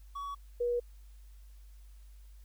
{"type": "tone pair in turn", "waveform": ["triangle", "sine"], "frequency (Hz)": [1128, 482], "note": ["C#6", "B4"], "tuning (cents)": [30, -42], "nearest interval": "octave + minor third", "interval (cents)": 1472, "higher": "first", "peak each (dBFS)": [-35, -28], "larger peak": "second", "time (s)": [[0.15, 0.35], [0.6, 0.8]], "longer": "neither", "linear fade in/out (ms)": 10, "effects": ["added 50 Hz sine -50 dBFS peak until 2.44 s", "white hiss -69 dBFS RMS until 2.44 s"]}